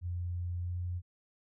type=tone with pitch glide; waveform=sine; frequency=87.9 to 88.77 Hz; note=F2 to F2; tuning=+12 to +29 cents; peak=-33 dBFS; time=0.01-1.02 s; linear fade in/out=50 ms; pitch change=+17 cents; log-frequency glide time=0.6-0.76 s; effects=none